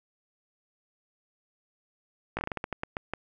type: slowing click train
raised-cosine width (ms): 0.5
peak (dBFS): -16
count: 12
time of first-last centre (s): 2.37-3.136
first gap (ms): 18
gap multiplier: 1.25
effects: none